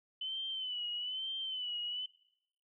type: tone with vibrato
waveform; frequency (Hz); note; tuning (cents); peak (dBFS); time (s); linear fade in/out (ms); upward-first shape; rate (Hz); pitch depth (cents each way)
sine; 3021; F#7; +35; -36; 0.21-2.06; 5; sine; 1.1; 74
effects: noise-tail reverb RT60 0.8 s tail -22 dB re dry